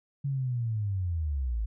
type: linear sweep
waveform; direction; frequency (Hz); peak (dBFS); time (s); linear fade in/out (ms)
sine; down; 141.9 to 51; -27; 0.24-1.66; 10
effects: none